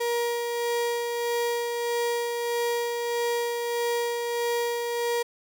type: tone with tremolo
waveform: 35% pulse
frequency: 473.7 Hz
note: A#4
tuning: 28 cents sharp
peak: -22 dBFS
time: 0-5.23 s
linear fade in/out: 10 ms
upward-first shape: sine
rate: 1.6 Hz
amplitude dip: 35%
effects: 10-bit